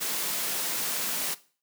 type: high-pass noise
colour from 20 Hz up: white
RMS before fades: -30 dBFS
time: 0-1.35 s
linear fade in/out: 20 ms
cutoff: 140 Hz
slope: 48 dB/octave
effects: noise-tail reverb RT60 0.4 s tail -18 dB re dry